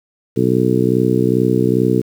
harmonic tone, 62.4 Hz, B1, 19 cents sharp, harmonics 2 / 3 / 4 / 5 / 6 / 7, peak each -19 / -19 / -19 / -19 / -19 / -19 dBFS, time 0.36-2.02 s, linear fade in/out 20 ms, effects 7-bit

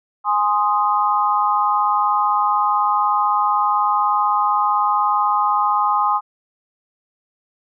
sine chord, Ab major, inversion none, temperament equal, 830.6 / 1046.5 / 1244.5 Hz, Ab5 / C6 / Eb6, 0 / 0 / 0 cents, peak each -19 dBFS, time 0.24-6.21 s, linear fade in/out 50 ms, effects none

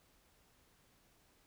silence, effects pink hiss -70 dBFS RMS until 1.46 s

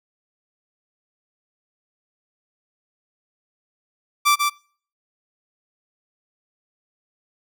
sawtooth tone with echo, 1170 Hz, D6, 7 cents flat, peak -10 dBFS, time 4.25-4.36 s, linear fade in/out 20 ms, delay 140 ms, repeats 1, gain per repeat -4 dB, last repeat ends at 4.5 s, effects noise-tail reverb RT60 0.5 s tail -25 dB re dry

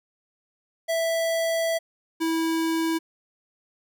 square tone pair in turn, 659.3 / 326.1 Hz, E5 / E4, 0 / -19 cents, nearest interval octave, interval 1219 cents, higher first, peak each -23 dBFS, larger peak neither, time 0.88-1.79 / 2.2-2.99 s, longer first, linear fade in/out 20 ms, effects none

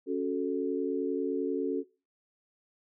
sine chord, F# minor, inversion second, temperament equal, 277.2 / 370 / 440 Hz, C#4 / F#4 / A4, 0 / 0 / 0 cents, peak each -32 dBFS, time 0.06-1.84 s, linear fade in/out 50 ms, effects noise-tail reverb RT60 0.3 s tail -19 dB re dry

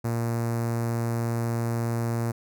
sawtooth tone with notch filter, 116.6 Hz, A#2, 1 cent sharp, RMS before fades -27 dBFS, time 0.04-2.32 s, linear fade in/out 10 ms, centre 3200 Hz, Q 0.58, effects none

